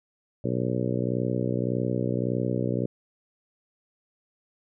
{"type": "harmonic tone", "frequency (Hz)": 61.74, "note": "B1", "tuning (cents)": 0, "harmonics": [2, 3, 4, 5, 6, 7, 8, 9], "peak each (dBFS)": [-29, -31, -32, -33, -34, -34, -35, -36], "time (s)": [0.44, 2.86], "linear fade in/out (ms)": 5, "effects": []}